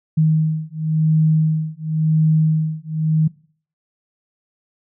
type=beating tone pair; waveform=sine; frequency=156.7 / 157.64 Hz; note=D#3 / D#3; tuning=+13 / +23 cents; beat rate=0.94 Hz; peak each=-17 dBFS; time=0.17-3.28 s; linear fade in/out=10 ms; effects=noise-tail reverb RT60 0.5 s tail -22 dB re dry